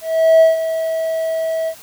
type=tone with ADSR envelope; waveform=triangle; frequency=648 Hz; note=E5; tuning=30 cents flat; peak=-3 dBFS; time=0.01-1.75 s; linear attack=400 ms; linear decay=150 ms; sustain=-12 dB; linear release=72 ms; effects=tanh soft clip ceiling 0 dBFS + white hiss -41 dBFS RMS until 1.82 s